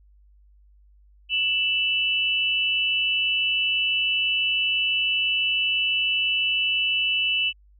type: tone pair together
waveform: sine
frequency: 2654 / 2960 Hz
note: E7 / F#7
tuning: +11 / 0 cents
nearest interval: major second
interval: 189 cents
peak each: -23 dBFS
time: 1.29-7.53 s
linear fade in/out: 50 ms
effects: added 50 Hz sine -52 dBFS peak until 7.79 s